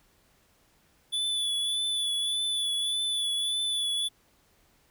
square tone with vibrato, 3456 Hz, A7, 32 cents flat, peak -27 dBFS, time 1.12-4.09 s, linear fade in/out 20 ms, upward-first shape triangle, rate 1.7 Hz, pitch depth 35 cents each way, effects pink hiss -65 dBFS RMS until 4.9 s

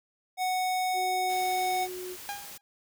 square tone, 740 Hz, F#5, in tune, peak -27 dBFS, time 0.37-1.88 s, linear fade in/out 50 ms
sine tone with pitch glide, 369.8 to 365.1 Hz, F#4 to F#4, -1 to -23 cents, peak -36 dBFS, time 0.93-2.17 s, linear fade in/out 50 ms, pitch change -22 cents, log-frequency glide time 1.17-1.76 s
white noise, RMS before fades -44 dBFS, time 1.29-2.58 s, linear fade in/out 10 ms
sawtooth tone with exponential decay, 810 Hz, G#5, 43 cents flat, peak -27 dBFS, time 2.29-2.61 s, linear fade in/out 0 ms, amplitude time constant 69 ms
effects none

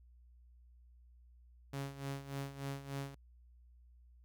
sawtooth tone with tremolo, 138.4 Hz, C#3, 2 cents flat, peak -34 dBFS, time 1.73-3.15 s, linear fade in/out 5 ms, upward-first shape sine, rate 3.4 Hz, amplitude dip 75%, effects added 60 Hz sine -59 dBFS peak until 4.24 s

